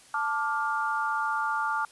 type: chord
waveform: sine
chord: D minor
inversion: second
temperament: just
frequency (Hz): 881 / 1174.7 / 1409.6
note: A5 / D6 / F6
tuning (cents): +2 / 0 / +16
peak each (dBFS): -30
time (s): 0.14-1.85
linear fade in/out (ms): 2
effects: white hiss -54 dBFS RMS until 1.91 s + resampled to 24000 Hz